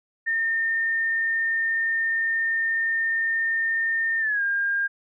sine tone with pitch glide, 1817 to 1609.4 Hz, A#6 to G6, -45 to +45 cents, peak -21 dBFS, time 0.26-4.88 s, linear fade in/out 20 ms, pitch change -210 cents, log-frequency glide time 4.19-4.42 s, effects none

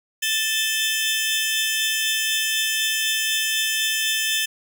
sawtooth tone cluster, 1766 / 2609 / 3109 / 3528 Hz, A6 / E7 / G7 / A7, +6 / -18 / -15 / +4 cents, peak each -23 dBFS, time 0.22-4.46 s, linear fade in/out 10 ms, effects none

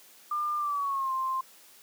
sine tone with pitch glide, 1200 to 1050.7 Hz, D6 to C6, +37 to +7 cents, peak -27 dBFS, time 0.31-1.41 s, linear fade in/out 5 ms, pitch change -230 cents, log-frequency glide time 0.57-1.12 s, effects white hiss -55 dBFS RMS until 1.82 s + high-pass 200 Hz 12 dB/octave

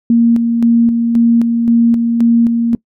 sine tone with tremolo, 233.1 Hz, A#3, in tune, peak -6 dBFS, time 0.1-2.75 s, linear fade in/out 2 ms, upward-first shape square, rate 1.9 Hz, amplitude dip 40%, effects noise-tail reverb RT60 0.1 s tail -24 dB re dry

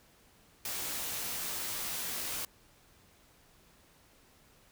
white noise with comb filter, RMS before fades -37 dBFS, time 0.65-2.45 s, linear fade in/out 2 ms, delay 15 ms, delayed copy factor -0.55, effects pink hiss -63 dBFS RMS until 4.71 s

